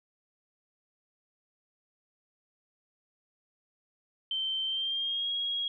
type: tone with pitch glide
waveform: sine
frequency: 3111 to 3294 Hz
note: G7 to G#7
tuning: -14 to -15 cents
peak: -29 dBFS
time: 4.31-5.68 s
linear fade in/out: 2 ms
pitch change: +99 cents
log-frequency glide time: 4.65-5.3 s
effects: none